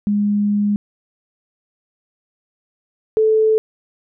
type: tone pair in turn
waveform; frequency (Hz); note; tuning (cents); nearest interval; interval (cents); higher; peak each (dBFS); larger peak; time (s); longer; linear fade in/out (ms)
sine; 205.8 / 437.1; G#3 / A4; -16 / -11; octave + minor second; 1305; second; -14 / -11; second; 0.07-0.76 / 3.17-3.58; first; 0
effects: none